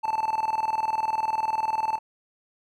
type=tone with tremolo; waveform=triangle; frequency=880 Hz; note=A5; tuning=in tune; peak=-19 dBFS; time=0.03-1.99 s; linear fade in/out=20 ms; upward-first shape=square; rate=20 Hz; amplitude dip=75%; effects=none